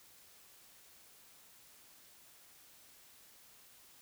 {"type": "silence", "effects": ["white hiss -61 dBFS RMS until 4.01 s"]}